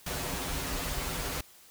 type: noise with comb filter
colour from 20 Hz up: pink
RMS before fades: -34 dBFS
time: 0.06-1.41 s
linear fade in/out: 5 ms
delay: 9.2 ms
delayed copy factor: -0.95
effects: white hiss -56 dBFS RMS until 1.7 s